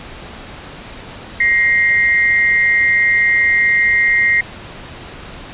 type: tone pair together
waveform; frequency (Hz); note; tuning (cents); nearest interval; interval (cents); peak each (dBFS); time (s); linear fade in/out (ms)
sine; 1889.6 / 2105; A#6 / C7; +23 / +10; major second; 187; -13; 1.4-4.41; 5
effects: pink hiss -33 dBFS RMS until 5.53 s + resampled to 8000 Hz